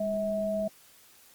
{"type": "tone pair together", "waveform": "sine", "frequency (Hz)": [203.2, 645.1], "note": ["G#3", "E5"], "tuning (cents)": [-38, -38], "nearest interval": "octave + minor sixth", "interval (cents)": 2000, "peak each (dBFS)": [-33, -28], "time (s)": [0, 0.68], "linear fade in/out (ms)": 5, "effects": ["white hiss -57 dBFS RMS until 1.34 s", "Opus 32 kbps"]}